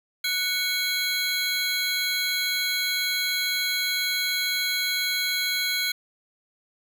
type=tone cluster; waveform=square; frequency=1479 / 2218 / 3296 / 4089 Hz; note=F#6 / C#7 / G#7 / C8; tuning=-1 / 0 / -14 / -41 cents; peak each=-33 / -29 / -32 / -28 dBFS; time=0.24-5.92 s; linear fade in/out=5 ms; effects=none